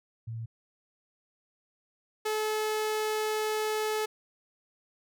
sine / sawtooth tone pair in turn, 113.8 / 430.7 Hz, A#2 / A4, -41 / -37 cents, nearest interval octave + major seventh, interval 2304 cents, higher second, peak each -34 / -24 dBFS, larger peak second, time 0.27-0.46 / 2.25-4.06 s, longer second, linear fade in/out 10 ms, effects none

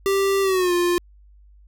square tone with pitch glide, 392 to 351.3 Hz, G4 to F4, 0 to +10 cents, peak -18 dBFS, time 0.06-0.98 s, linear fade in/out 0 ms, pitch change -190 cents, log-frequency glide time 0.42-0.73 s, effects added 50 Hz sine -47 dBFS peak until 1.67 s

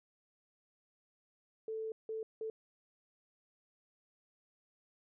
sine tone bursts at uneven times, 441.4 Hz, A4, 5 cents sharp, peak -37 dBFS, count 3, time 1.68-1.92 / 2.09-2.23 / 2.41-2.5 s, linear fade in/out 2 ms, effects none

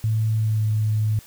sine tone with pitch glide, 110 to 107.86 Hz, A2 to A2, 0 to -34 cents, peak -18 dBFS, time 0.04-1.19 s, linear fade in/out 0 ms, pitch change -34 cents, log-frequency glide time 0.35-0.65 s, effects white hiss -48 dBFS RMS until 1.26 s

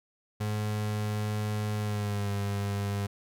35% pulse tone with pitch glide, 105.8 to 100.73 Hz, G#2 to G2, +33 to +48 cents, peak -27 dBFS, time 0.4-3.07 s, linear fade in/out 10 ms, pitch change -85 cents, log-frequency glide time 1.79-2.32 s, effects none

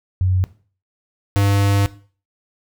sine / square tone pair in turn, 92.5 / 100.04 Hz, F#2 / G2, 0 / +36 cents, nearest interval minor second, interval 136 cents, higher second, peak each -14 dBFS, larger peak neither, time 0.21-0.44 / 1.36-1.86 s, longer second, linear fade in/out 0 ms, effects noise-tail reverb RT60 0.4 s tail -17 dB re dry

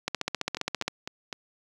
two click trains, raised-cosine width 0.2 ms, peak -10 / -17 dBFS, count 13 / 4, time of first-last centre 0.08-0.88 / 0.57-1.328 s, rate 15 / 3.96 Hz, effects high-pass 100 Hz 12 dB/octave + 8-bit

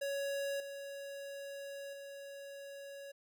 square tone with level steps, 558 Hz, C#5, 11 cents sharp, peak -36 / -44 / -47 dBFS, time 0.01-3.12 s, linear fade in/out 10 ms, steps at 0.6 / 1.93 s, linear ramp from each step 2 ms, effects none

